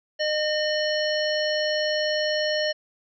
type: harmonic tone with a mistuned harmonic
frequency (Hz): 610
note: D#5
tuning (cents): -34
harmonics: 1 / 3 / 5 / 7 / 9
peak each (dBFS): -24 / -29 / -31 / -32 / -34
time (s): 0.19-2.73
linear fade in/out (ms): 20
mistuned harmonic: 5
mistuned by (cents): -34
effects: none

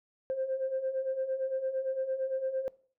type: beating tone pair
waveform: sine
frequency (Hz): 521 / 529.8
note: C5 / C5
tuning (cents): -7 / +22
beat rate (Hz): 8.8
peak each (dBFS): -36 / -30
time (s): 0.3-2.68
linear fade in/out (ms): 0
effects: noise-tail reverb RT60 0.5 s tail -23 dB re dry + tanh soft clip ceiling -24 dBFS

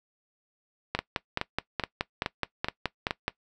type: two click trains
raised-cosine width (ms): 0.3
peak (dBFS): -11 / -10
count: 6 / 12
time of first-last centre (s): 0.99-3.109 / 0.95-3.281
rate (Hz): 2.36 / 4.72
effects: noise-tail reverb RT60 0.1 s tail -20 dB re dry

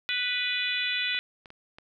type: harmonic tone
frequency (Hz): 493.9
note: B4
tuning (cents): 0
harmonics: 3 / 4 / 5 / 6 / 7 / 8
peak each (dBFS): -35 / -33 / -31 / -35 / -32 / -36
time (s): 0.09-1.19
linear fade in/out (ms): 0
type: clicks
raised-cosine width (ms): 0.3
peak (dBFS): -30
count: 5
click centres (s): 1.147 / 1.189 / 1.458 / 1.504 / 1.785
effects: none

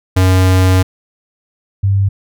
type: tone pair in turn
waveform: square / sine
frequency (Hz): 93 / 98.53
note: F#2 / G2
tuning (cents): +9 / +9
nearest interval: minor second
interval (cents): 100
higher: second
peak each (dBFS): -8 / -9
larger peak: first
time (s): 0.16-0.83 / 1.83-2.09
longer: first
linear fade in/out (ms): 10
effects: none

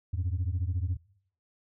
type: beating tone pair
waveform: sine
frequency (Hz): 84 / 98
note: E2 / G2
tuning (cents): +33 / 0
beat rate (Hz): 14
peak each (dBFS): -28 / -29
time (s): 0.13-0.97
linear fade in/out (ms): 10
effects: noise-tail reverb RT60 0.7 s tail -26 dB re dry + tanh soft clip ceiling -24 dBFS

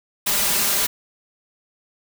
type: noise with comb filter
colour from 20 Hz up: white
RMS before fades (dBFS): -20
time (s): 0.26-0.87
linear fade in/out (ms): 10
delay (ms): 5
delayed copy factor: +0.85
effects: none

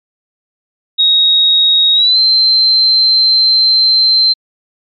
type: tone with pitch glide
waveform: sine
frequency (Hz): 3772 to 4113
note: A#7 to C8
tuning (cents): +20 to -30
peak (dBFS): -6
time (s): 0.98-4.34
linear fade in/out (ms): 20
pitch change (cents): +150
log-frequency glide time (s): 1.94-2.18
effects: MP3 96 kbps

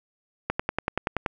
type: click train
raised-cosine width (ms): 0.5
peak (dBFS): -9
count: 9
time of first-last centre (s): 0.5-1.262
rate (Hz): 10.5
effects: none

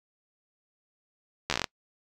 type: slowing click train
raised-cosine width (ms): 0.2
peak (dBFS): -9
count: 9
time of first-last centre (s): 1.5-1.642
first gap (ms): 12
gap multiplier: 1.11
effects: noise-tail reverb RT60 0.1 s tail -26 dB re dry

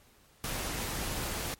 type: noise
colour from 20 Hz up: pink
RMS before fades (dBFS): -35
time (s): 0.44-1.54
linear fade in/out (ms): 0
effects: pink hiss -62 dBFS RMS until 1.59 s + MP3 64 kbps

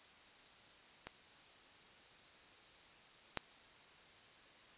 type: clicks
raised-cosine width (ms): 0.3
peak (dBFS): -29 / -20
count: 2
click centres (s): 1.07 / 3.373
effects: white hiss -61 dBFS RMS until 4.77 s + resampled to 8000 Hz

